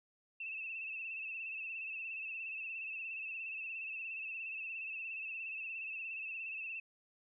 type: tone with vibrato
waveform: sine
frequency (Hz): 2637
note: E7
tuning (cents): 0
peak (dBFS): -40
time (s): 0.4-6.8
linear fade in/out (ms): 5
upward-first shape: sine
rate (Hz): 17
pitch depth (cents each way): 55
effects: none